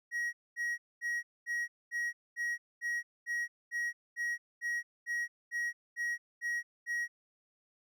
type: tone bursts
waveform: triangle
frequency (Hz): 1900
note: A#6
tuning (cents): +33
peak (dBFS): -30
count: 16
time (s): 0.11-7.08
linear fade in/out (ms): 50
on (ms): 220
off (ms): 230
effects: none